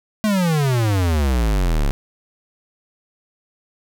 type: exponential sweep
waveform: square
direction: down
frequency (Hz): 220 to 33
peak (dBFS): -16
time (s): 0.24-1.91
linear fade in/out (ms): 0
effects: none